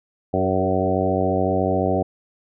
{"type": "harmonic tone with a mistuned harmonic", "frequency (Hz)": 94, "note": "F#2", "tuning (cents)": 28, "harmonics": [1, 2, 3, 4, 5, 6, 7, 8], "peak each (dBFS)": [-26, -26, -26, -26, -26, -26, -26, -26], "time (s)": [0.33, 2.03], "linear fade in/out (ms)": 10, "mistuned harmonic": 5, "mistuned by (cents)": -17, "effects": []}